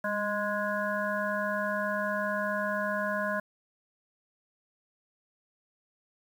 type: harmonic tone with a mistuned harmonic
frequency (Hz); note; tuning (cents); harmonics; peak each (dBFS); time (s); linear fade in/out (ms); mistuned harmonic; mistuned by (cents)
207.7; G#3; 0; 1 / 3 / 5 / 7 / 8; -36 / -32 / -35 / -35 / -35; 0.04-3.4; 5; 1; -42
effects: 9-bit